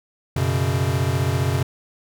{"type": "chord", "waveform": "square", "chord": "F# suspended fourth", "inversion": "none", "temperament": "equal", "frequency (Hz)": [92.5, 123.47, 138.59], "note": ["F#2", "B2", "C#3"], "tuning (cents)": [0, 0, 0], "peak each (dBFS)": -24, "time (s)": [0.36, 1.63], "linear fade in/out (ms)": 5, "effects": []}